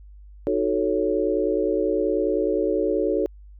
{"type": "chord", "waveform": "sine", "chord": "D# half-diminished seventh", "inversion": "none", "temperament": "equal", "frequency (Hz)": [311.1, 370, 440, 554.4], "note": ["D#4", "F#4", "A4", "C#5"], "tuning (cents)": [0, 0, 0, 0], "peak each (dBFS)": [-26, -25, -24, -26], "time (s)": [0.47, 3.26], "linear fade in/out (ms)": 0, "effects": ["added 50 Hz sine -42 dBFS peak until 3.59 s"]}